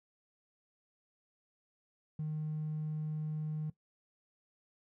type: tone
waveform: triangle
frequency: 154 Hz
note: D#3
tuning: 17 cents flat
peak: -31 dBFS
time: 2.19-3.7 s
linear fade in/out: 5 ms
effects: noise-tail reverb RT60 0.1 s tail -20 dB re dry + tanh soft clip ceiling -31 dBFS